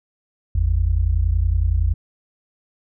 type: tone pair together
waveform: sine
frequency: 52.35 / 83.1 Hz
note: G#1 / E2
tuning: +15 / +15 cents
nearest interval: minor sixth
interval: 800 cents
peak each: -18 dBFS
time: 0.55-1.94 s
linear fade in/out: 5 ms
effects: none